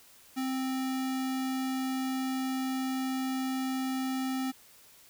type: tone with sample-and-hold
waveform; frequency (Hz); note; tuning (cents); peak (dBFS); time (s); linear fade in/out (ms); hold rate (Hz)
sine; 261.6; C4; 0; -29; 0.36-4.52; 20; 1050
effects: white hiss -57 dBFS RMS until 5.09 s